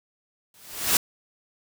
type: noise with exponential growth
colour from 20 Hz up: white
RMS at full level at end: -17 dBFS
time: 0.54-0.97 s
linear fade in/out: 2 ms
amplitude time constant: 93 ms
effects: none